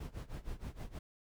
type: noise with tremolo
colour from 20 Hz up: brown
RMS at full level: -40 dBFS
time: 0-0.99 s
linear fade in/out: 5 ms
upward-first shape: sine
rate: 6.4 Hz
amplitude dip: 90%
effects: none